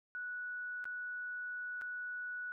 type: tone with dropouts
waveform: sine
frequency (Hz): 1473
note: F#6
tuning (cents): -8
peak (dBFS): -39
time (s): 0.15-2.52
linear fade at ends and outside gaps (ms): 0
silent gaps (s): 0.842-0.854 / 1.813-1.819
effects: none